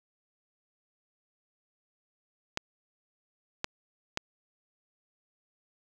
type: clicks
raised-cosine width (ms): 0.2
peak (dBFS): -12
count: 3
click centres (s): 2.574 / 3.644 / 4.174
effects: none